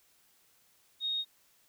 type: tone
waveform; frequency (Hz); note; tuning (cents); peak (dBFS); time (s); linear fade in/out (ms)
sine; 3729; A#7; 0; -30; 1-1.25; 50
effects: white hiss -67 dBFS RMS until 1.68 s